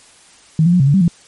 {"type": "tone with pitch steps", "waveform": "sine", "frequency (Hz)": [158.8, 173.7, 179.7, 135.3, 142.5, 193.5, 170.3], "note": ["D#3", "F3", "F3", "C#3", "C#3", "G3", "F3"], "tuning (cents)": [36, -9, 50, -42, 48, -22, -43], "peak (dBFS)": -8, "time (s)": [0.59, 1.08], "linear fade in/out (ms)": 2, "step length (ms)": 70, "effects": ["white hiss -46 dBFS RMS until 1.27 s", "MP3 48 kbps"]}